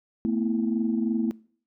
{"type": "chord", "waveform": "sine", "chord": "A suspended second", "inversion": "none", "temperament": "equal with one note detuned", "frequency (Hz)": [223.8, 246.9, 329.6], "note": ["A3", "B3", "E4"], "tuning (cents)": [30, 0, 0], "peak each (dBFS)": [-24, -28, -29], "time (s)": [0.25, 1.31], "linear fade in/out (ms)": 0, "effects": ["noise-tail reverb RT60 0.5 s tail -23 dB re dry", "tanh soft clip ceiling -14 dBFS"]}